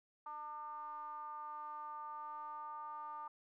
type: ring-modulated tone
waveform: triangle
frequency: 149.9 Hz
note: D3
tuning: 36 cents sharp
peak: -39 dBFS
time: 0.26-3.28 s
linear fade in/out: 5 ms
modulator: 1050 Hz
effects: none